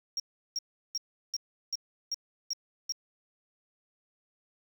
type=tone bursts; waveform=sine; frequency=5588 Hz; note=F8; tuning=in tune; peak=-28 dBFS; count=8; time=0.17-2.922 s; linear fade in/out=2 ms; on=29 ms; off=360 ms; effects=tanh soft clip ceiling -26 dBFS + 9-bit